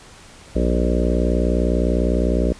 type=harmonic tone with a mistuned harmonic; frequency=59.9 Hz; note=A#1; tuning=48 cents sharp; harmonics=1 / 3 / 4 / 5 / 6 / 7 / 8 / 9 / 10; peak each=-19 / -24 / -25 / -26 / -27 / -27 / -28 / -29 / -29 dBFS; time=0.55-2.53 s; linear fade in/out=10 ms; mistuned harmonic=10; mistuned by=+22 cents; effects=pink hiss -44 dBFS RMS until 2.59 s + resampled to 22050 Hz